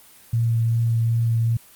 sine tone with vibrato, 115.3 Hz, A#2, 19 cents flat, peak -17 dBFS, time 0.33-1.57 s, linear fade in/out 5 ms, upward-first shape triangle, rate 2.6 Hz, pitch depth 15 cents each way, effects white hiss -49 dBFS RMS until 1.75 s + Opus 24 kbps

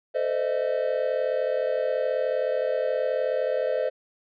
triangle tone cluster, 444.5 / 515 / 609 / 648 Hz, A4 / C5 / D#5 / E5, +18 / -28 / -37 / -30 cents, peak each -30 / -24 / -26 / -30 dBFS, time 0.14-3.9 s, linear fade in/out 20 ms, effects resampled to 11025 Hz

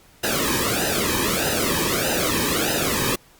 pink noise with flanger, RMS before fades -22 dBFS, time 0.23-3.16 s, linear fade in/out 10 ms, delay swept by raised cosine 0.89 to 1.46 ms, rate 1.6 Hz, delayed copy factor -0.95, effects pink hiss -53 dBFS RMS until 3.39 s + Opus 48 kbps

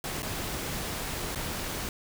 pink noise with dropouts, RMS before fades -34 dBFS, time 0.04-1.89 s, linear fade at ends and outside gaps 1 ms, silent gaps 0.222-0.229 / 1.349-1.357 s, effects none

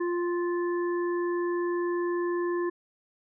harmonic tone, 349.2 Hz, F4, in tune, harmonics 1 / 3 / 5, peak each -26 / -36 / -40 dBFS, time 0-2.7 s, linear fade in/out 10 ms, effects none

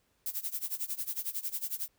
violet noise with tremolo, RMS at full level -33 dBFS, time 0.26-1.88 s, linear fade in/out 0 ms, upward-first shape sine, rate 11 Hz, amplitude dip 90%, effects pink hiss -73 dBFS RMS until 1.98 s

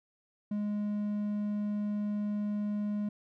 triangle tone, 207.7 Hz, G#3, in tune, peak -28 dBFS, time 0.51-3.09 s, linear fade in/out 5 ms, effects none

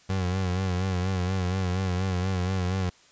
30% pulse tone with vibrato, 92.5 Hz, F#2, in tune, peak -22 dBFS, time 0.09-2.9 s, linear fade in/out 10 ms, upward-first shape sine, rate 4.2 Hz, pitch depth 63 cents each way, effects white hiss -57 dBFS RMS until 3.11 s + resampled to 16000 Hz

